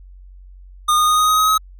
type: tone with pitch steps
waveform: square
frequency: 1222 / 1230.5 / 1239.1 / 1247.7 / 1256.4 / 1265.1 / 1273.9 Hz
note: D#6 / D#6 / D#6 / D#6 / D#6 / D#6 / D#6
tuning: -32 / -20 / -8 / +4 / +16 / +28 / +40 cents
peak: -13 dBFS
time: 0.88-1.58 s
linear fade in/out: 10 ms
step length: 100 ms
effects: added 46 Hz sine -38 dBFS peak until 1.79 s